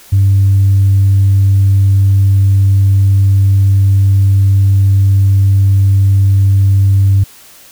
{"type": "tone", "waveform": "sine", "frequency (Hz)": 98, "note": "G2", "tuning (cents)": 0, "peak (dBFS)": -4, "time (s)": [0.12, 7.24], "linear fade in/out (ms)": 10, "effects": ["tanh soft clip ceiling -2 dBFS", "white hiss -39 dBFS RMS until 7.71 s"]}